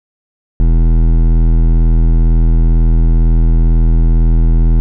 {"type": "tone with hard clipping", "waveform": "triangle", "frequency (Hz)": 41.05, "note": "E1", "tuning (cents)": -6, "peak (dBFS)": -8, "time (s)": [0.6, 4.8], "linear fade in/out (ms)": 0, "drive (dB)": 17, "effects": []}